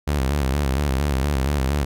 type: tone with vibrato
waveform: sawtooth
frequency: 69.3 Hz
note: C#2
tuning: in tune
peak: -15 dBFS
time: 0.07-1.85 s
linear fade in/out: 10 ms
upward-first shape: square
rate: 4.3 Hz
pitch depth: 92 cents each way
effects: none